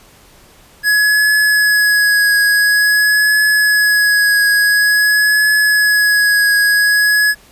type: tone with vibrato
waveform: square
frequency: 1680 Hz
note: G#6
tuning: 19 cents sharp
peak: -10 dBFS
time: 0.83-7.35 s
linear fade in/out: 50 ms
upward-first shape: triangle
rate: 0.48 Hz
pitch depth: 24 cents each way
effects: pink hiss -45 dBFS RMS until 7.51 s + resampled to 32000 Hz